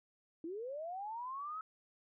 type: linear sweep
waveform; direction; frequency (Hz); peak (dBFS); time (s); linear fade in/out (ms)
sine; up; 311.1 to 1304; -40; 0.44-1.61; 2
effects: none